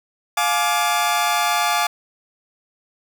sawtooth chord, D diminished, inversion first, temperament just, 704.8 / 845.8 / 1174.7 Hz, F5 / Ab5 / D6, +16 / +31 / 0 cents, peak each -18 dBFS, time 0.37-1.87 s, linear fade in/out 5 ms, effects none

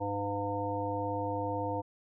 harmonic tone, 101 Hz, G#2, 48 cents flat, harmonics 1 / 3 / 5 / 7 / 9, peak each -38 / -38 / -36 / -39 / -36 dBFS, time 0-1.82 s, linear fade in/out 20 ms, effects none

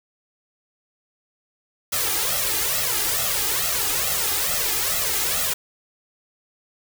white noise with flanger, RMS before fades -23 dBFS, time 1.92-5.54 s, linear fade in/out 10 ms, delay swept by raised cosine 1.5 to 2.48 ms, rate 2.3 Hz, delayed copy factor +0.85, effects none

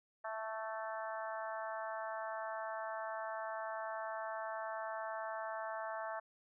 harmonic tone with a mistuned harmonic, 220.1 Hz, A3, 1 cent sharp, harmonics 3 / 4 / 5 / 6 / 7 / 8, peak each -43 / -45 / -47 / -49 / -50 / -51 dBFS, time 0.24-6.2 s, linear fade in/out 10 ms, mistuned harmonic 5, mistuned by +16 cents, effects none

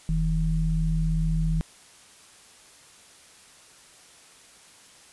sine tone pair together, 42.38 / 160 Hz, E1 / D#3, +49 / +49 cents, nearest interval octave + major seventh, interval 2300 cents, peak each -24 dBFS, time 0.09-1.61 s, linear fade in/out 0 ms, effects white hiss -52 dBFS RMS until 5.12 s + resampled to 24000 Hz

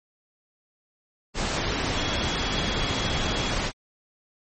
sine tone in noise, 3341 Hz, G#7, 10 cents sharp, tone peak -33 dBFS, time 1.92-3.55 s, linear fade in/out 50 ms, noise pink, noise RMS -26 dBFS, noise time 1.34-3.72 s, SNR -10 dB, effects low-pass 7000 Hz 12 dB/octave + MP3 32 kbps

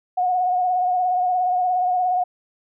sine tone with vibrato, 728 Hz, F#5, 28 cents flat, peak -17 dBFS, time 0.17-2.24 s, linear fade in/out 10 ms, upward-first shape sine, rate 17 Hz, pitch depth 35 cents each way, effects none

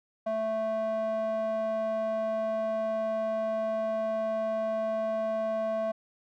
square tone with band-pass filter, 220.2 Hz, A3, 2 cents sharp, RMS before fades -30 dBFS, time 0.26-5.92 s, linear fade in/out 10 ms, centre 720 Hz, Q 4.3, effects none

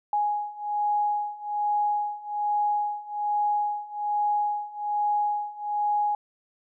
sine beating tone pair, 830.6 / 831.8 Hz, G#5 / G#5, 0 / +2 cents, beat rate 1.2 Hz, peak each -28 / -26 dBFS, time 0.13-6.15 s, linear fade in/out 2 ms, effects none

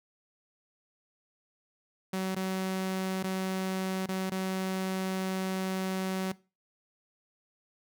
sawtooth tone with dropouts, 188.7 Hz, F#3, 34 cents sharp, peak -26 dBFS, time 2.13-6.32 s, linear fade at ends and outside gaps 5 ms, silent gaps 2.349-2.363 / 3.229-3.239 / 4.061-4.087 / 4.298-4.317 s, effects noise-tail reverb RT60 0.3 s tail -20 dB re dry

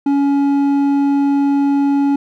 sine tone with hard clipping, 280.8 Hz, C#4, 22 cents sharp, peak -13 dBFS, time 0.06-2.16 s, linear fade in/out 5 ms, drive 6 dB, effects none

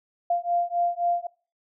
sine beating tone pair, 694 / 697.8 Hz, F5 / F5, -11 / -2 cents, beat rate 3.8 Hz, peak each -25 dBFS, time 0.3-1.27 s, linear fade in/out 5 ms, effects noise-tail reverb RT60 0.4 s tail -25 dB re dry

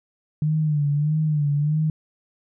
sine tone with vibrato, 150 Hz, D3, 37 cents sharp, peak -18 dBFS, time 0.42-1.9 s, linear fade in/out 2 ms, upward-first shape sine, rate 1.6 Hz, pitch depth 71 cents each way, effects none

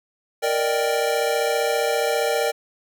square chord, Eb major seventh, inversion second, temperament equal, 466.2 / 587.3 / 622.3 / 784 Hz, Bb4 / D5 / Eb5 / G5, 0 / 0 / 0 / 0 cents, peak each -24 / -25 / -30 / -27 dBFS, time 0.42-2.52 s, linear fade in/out 20 ms, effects none

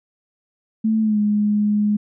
sine tone with pitch glide, 220 to 208.7 Hz, A3 to G#3, 0 to +9 cents, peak -15 dBFS, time 0.84-1.97 s, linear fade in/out 10 ms, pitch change -91 cents, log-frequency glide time 1.01-1.19 s, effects none

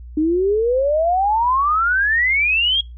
sine exponential sweep, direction up, 300 to 3322 Hz, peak -14 dBFS, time 0.17-2.81 s, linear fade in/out 5 ms, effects noise-tail reverb RT60 0.2 s tail -23 dB re dry + added 60 Hz sine -33 dBFS peak until 2.97 s

